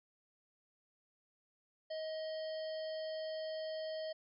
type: harmonic tone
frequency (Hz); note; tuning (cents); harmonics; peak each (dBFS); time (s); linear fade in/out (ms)
631; D#5; +24; 1 / 3 / 5 / 7 / 8; -39 / -55 / -54 / -53 / -57; 1.9-4.13; 10
effects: none